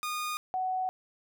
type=tone pair in turn; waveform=sawtooth / sine; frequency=1226 / 746 Hz; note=D#6 / F#5; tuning=-26 / +14 cents; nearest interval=major sixth; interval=860 cents; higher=first; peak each=-28 dBFS; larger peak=neither; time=0.03-0.37 / 0.54-0.89 s; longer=second; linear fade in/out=0 ms; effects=none